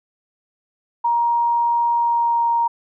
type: tone with pitch glide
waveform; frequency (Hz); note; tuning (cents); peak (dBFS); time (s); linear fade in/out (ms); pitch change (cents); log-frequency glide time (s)
sine; 942 to 935; A#5 to A#5; +18 to +5; -15; 1.04-2.68; 10; -13; 1.94-2.49
effects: none